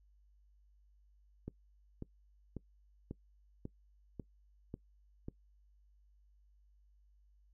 click train, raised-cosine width 3 ms, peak -29 dBFS, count 8, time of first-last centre 1.48-5.284 s, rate 1.84 Hz, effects noise-tail reverb RT60 0.1 s tail -21 dB re dry + added 50 Hz sine -64 dBFS peak until 7.53 s

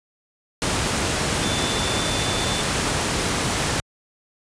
sine tone in noise, 3525 Hz, A7, 2 cents sharp, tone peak -29 dBFS, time 1.43-2.61 s, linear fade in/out 0 ms, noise pink, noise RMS -22 dBFS, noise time 0.62-3.8 s, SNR -10 dB, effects high-pass 60 Hz 12 dB/octave + resampled to 22050 Hz

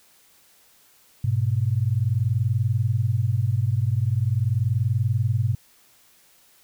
sine tone pair together, 102.29 / 122.7 Hz, G#2 / B2, -26 / -11 cents, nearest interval minor third, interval 315 cents, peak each -22 dBFS, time 1.24-5.55 s, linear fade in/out 5 ms, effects white hiss -57 dBFS RMS until 6.63 s

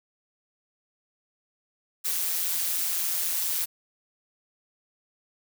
blue noise with amplitude modulation, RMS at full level -25 dBFS, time 2.04-3.66 s, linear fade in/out 20 ms, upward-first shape sine, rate 173 Hz, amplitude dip 60%, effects none

